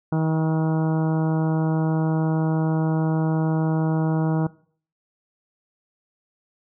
harmonic tone with a mistuned harmonic, 159.2 Hz, D#3, 40 cents sharp, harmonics 1 / 2 / 3 / 4 / 5 / 6 / 7 / 8 / 9, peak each -20 / -26 / -33 / -34 / -34 / -36 / -42 / -42 / -40 dBFS, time 0.12-4.47 s, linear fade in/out 5 ms, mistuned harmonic 7, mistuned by -17 cents, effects noise-tail reverb RT60 0.5 s tail -20 dB re dry

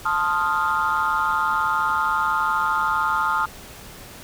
sine chord, F dominant seventh, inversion first, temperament equal, 880 / 1046.5 / 1244.5 / 1396.9 Hz, A5 / C6 / Eb6 / F6, 0 / 0 / 0 / 0 cents, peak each -24 / -26 / -22 / -23 dBFS, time 0.05-3.46 s, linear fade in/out 10 ms, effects tanh soft clip ceiling -12 dBFS + pink hiss -41 dBFS RMS until 4.23 s

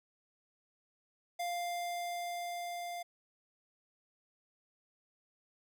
square tone with level ramp, 698.5 Hz, F5, in tune, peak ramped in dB -35 to -40 dBFS, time 1.39-3.03 s, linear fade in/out 10 ms, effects none

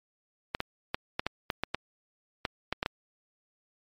clicks, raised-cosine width 0.3 ms, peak -12 dBFS, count 12, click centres 0.549 / 0.604 / 0.945 / 1.195 / 1.266 / 1.502 / 1.636 / 1.746 / 2.452 / 2.726 / 2.829 / 2.861 s, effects MP3 64 kbps

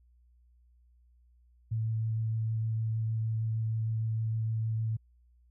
sine tone with vibrato, 111.4 Hz, A2, 22 cents sharp, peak -28 dBFS, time 1.71-4.97 s, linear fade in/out 10 ms, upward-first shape triangle, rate 6.5 Hz, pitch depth 12 cents each way, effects added 60 Hz sine -60 dBFS peak until 5.5 s

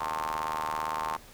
sawtooth ring-modulated tone, 77.8 Hz, D#2, in tune, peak -23 dBFS, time 0-1.17 s, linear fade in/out 10 ms, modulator 983 Hz, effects pink hiss -52 dBFS RMS until 1.33 s

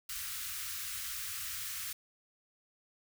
white band-stop noise, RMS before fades -40 dBFS, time 0.09-1.93 s, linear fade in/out 5 ms, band 120 to 1200 Hz, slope 48 dB/octave, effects none

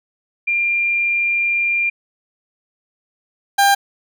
sine / 30% pulse tone pair in turn, 2391 / 797.9 Hz, D7 / G5, +30 / +30 cents, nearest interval octave + perfect fifth, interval 1900 cents, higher first, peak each -15 / -8 dBFS, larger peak second, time 0.47-1.9 / 3.58-3.75 s, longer first, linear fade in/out 10 ms, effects none

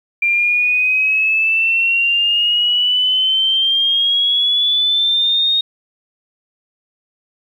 sine exponential sweep, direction up, 2375 to 3729 Hz, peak -12 dBFS, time 0.22-5.61 s, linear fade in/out 5 ms, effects 8-bit

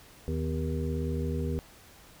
harmonic tone with a mistuned harmonic, 78.6 Hz, D#2, 18 cents sharp, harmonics 1 / 2 / 3 / 5 / 6, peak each -31 / -34 / -36 / -38 / -39 dBFS, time 0.28-1.59 s, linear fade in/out 0 ms, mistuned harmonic 3, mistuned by +98 cents, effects pink hiss -54 dBFS RMS until 2.2 s

